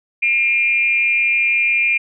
sine tone with frequency modulation, 2398 Hz, D7, 36 cents sharp, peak -13 dBFS, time 0.22-1.98 s, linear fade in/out 10 ms, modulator 248 Hz, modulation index 0.51, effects none

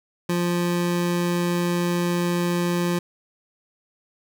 25% pulse tone, 174.61 Hz, F3, in tune, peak -17 dBFS, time 0.29-2.99 s, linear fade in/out 5 ms, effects none

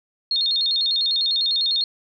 sine tone with vibrato, 3951 Hz, B7, in tune, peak -18 dBFS, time 0.31-1.84 s, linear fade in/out 2 ms, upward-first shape square, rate 10 Hz, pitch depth 140 cents each way, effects none

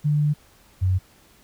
sine tone pair in turn, 148.5 / 92.93 Hz, D3 / F#2, +20 / +8 cents, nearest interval minor sixth, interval 812 cents, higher first, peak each -17 dBFS, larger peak neither, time 0.04-0.34 / 0.81-0.99 s, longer first, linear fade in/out 20 ms, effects pink hiss -55 dBFS RMS until 1.43 s

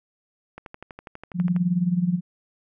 click train, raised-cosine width 0.5 ms, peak -23 dBFS, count 13, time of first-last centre 0.58-1.564 s, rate 12.2 Hz
sine tone with tremolo, 177.3 Hz, F3, 26 cents sharp, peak -16 dBFS, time 1.34-2.21 s, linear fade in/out 50 ms, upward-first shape sine, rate 19 Hz, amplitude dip 75%
effects none

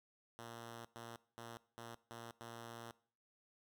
5% pulse tone bursts at uneven times, 116.54 Hz, A#2, in tune, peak -38 dBFS, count 6, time 0.39-0.85 / 0.96-1.16 / 1.38-1.57 / 1.78-1.95 / 2.11-2.31 / 2.41-2.91 s, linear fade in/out 0 ms, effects noise-tail reverb RT60 0.5 s tail -20 dB re dry

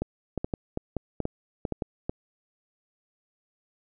clicks, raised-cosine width 2 ms, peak -15 dBFS, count 12, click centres 0.02 / 0.377 / 0.445 / 0.538 / 0.774 / 0.967 / 1.203 / 1.254 / 1.652 / 1.723 / 1.822 / 2.095 s, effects none

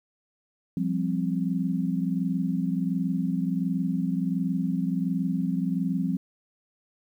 sine chord, F suspended second, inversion none, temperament equal, 174.61 / 196 / 261.6 Hz, F3 / G3 / C4, 0 / 0 / 0 cents, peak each -27 / -29 / -29 dBFS, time 0.77-6.17 s, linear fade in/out 2 ms, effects 10-bit

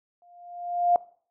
sine tone with exponential growth, 702 Hz, F5, 9 cents sharp, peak -15 dBFS, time 0.22-0.96 s, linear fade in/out 1 ms, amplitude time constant 160 ms, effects noise-tail reverb RT60 0.5 s tail -20 dB re dry

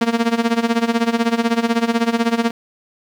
sawtooth tone with tremolo, 231.9 Hz, A#3, 9 cents flat, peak -8 dBFS, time 0.01-2.51 s, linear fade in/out 5 ms, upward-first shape sine, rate 16 Hz, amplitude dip 85%, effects low-pass 5000 Hz 12 dB/octave + 7-bit

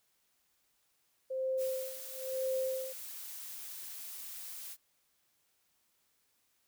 sine tone with tremolo, 523.3 Hz, C5, in tune, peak -30 dBFS, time 1.3-2.93 s, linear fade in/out 10 ms, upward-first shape sine, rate 1 Hz, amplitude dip 95%
blue noise, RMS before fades -45 dBFS, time 1.57-4.77 s, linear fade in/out 50 ms
effects white hiss -75 dBFS RMS until 6.67 s

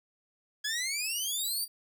15% pulse exponential sweep, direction up, 1661.2 to 4755 Hz, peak -24 dBFS, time 0.64-1.65 s, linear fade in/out 10 ms
10% pulse tone with tremolo, 4699 Hz, D8, in tune, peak -33 dBFS, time 0.98-1.68 s, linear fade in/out 5 ms, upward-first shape square, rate 17 Hz, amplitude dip 55%
effects none

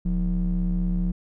triangle ring-modulated tone, 70.1 Hz, C#2, 20 cents sharp, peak -16 dBFS, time 0.05-1.12 s, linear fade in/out 10 ms, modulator 108 Hz, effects none

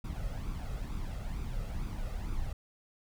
brown noise with flanger, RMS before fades -36 dBFS, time 0.04-2.53 s, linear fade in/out 5 ms, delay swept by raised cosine 0.82 to 1.56 ms, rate 2.2 Hz, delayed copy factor +0.6, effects none

